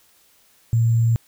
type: tone with sample-and-hold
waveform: sine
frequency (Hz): 115.3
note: A#2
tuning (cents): -19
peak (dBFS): -14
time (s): 0.73-1.16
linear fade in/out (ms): 0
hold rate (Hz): 7350
effects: white hiss -57 dBFS RMS until 1.27 s